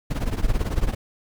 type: noise with tremolo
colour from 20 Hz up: brown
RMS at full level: -19 dBFS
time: 0.1-0.95 s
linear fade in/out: 10 ms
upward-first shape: triangle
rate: 18 Hz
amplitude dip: 90%
effects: none